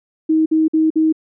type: tone bursts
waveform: sine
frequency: 316.3 Hz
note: D#4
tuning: 29 cents sharp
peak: -11 dBFS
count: 4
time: 0.29-1.126 s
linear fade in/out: 10 ms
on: 170 ms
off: 52 ms
effects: none